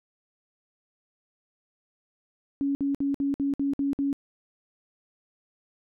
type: tone bursts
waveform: sine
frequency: 279.2 Hz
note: C#4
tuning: 13 cents sharp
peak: -23 dBFS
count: 8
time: 2.61-4.129 s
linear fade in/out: 0 ms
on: 140 ms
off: 57 ms
effects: none